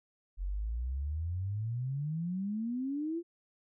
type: exponential sweep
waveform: sine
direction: up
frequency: 44 to 348.6 Hz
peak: -32 dBFS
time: 0.37-3.23 s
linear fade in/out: 50 ms
effects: none